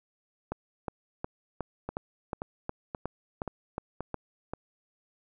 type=two click trains; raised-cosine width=1 ms; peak=-20 / -18 dBFS; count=6 / 11; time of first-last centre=1.89-4.536 / 0.52-4.143 s; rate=1.89 / 2.76 Hz; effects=none